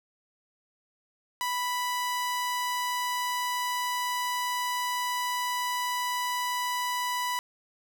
sawtooth tone, 987.8 Hz, B5, in tune, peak -24 dBFS, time 1.41-7.39 s, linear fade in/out 0 ms, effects none

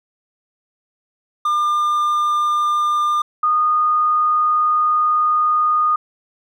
triangle / sine tone pair in turn, 1201 / 1229.1 Hz, D6 / D#6, +38 / -22 cents, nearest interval unison, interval 40 cents, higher second, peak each -13 dBFS, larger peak neither, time 1.45-3.22 / 3.43-5.96 s, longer second, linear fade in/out 5 ms, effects none

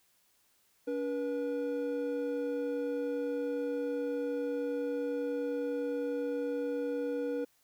triangle tone pair together, 284.2 / 483.6 Hz, C#4 / B4, +43 / -36 cents, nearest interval major sixth, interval 921 cents, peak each -34 / -31 dBFS, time 0.87-7.45 s, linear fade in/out 10 ms, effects white hiss -70 dBFS RMS until 7.63 s

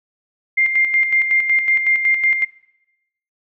sine tone with tremolo, 2106 Hz, C7, 11 cents sharp, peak -12 dBFS, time 0.57-2.45 s, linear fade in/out 10 ms, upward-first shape square, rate 5.4 Hz, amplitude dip 55%, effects noise-tail reverb RT60 0.9 s tail -21 dB re dry

